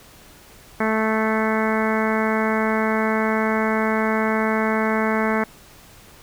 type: harmonic tone with a mistuned harmonic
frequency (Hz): 219.1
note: A3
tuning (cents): -7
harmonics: 1 / 2 / 3 / 4 / 5 / 6 / 7 / 8 / 9 / 10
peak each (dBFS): -22 / -25 / -27 / -28 / -29 / -30 / -30 / -31 / -32 / -32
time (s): 0.8-5.44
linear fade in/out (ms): 5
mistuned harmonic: 9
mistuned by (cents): +16
effects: pink hiss -47 dBFS RMS until 6.22 s